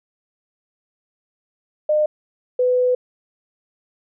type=tone pair in turn; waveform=sine; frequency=607 / 500.1 Hz; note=D#5 / B4; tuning=-43 / +22 cents; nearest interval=minor third; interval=335 cents; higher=first; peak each=-14 dBFS; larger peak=neither; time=1.89-2.06 / 2.59-2.95 s; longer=second; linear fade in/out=5 ms; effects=none